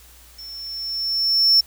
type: tone with level ramp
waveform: triangle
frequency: 5400 Hz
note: E8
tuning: 41 cents sharp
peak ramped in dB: -34 to -9 dBFS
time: 0.38-1.61 s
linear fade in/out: 10 ms
effects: added 60 Hz sine -49 dBFS peak until 1.66 s + white hiss -49 dBFS RMS until 1.66 s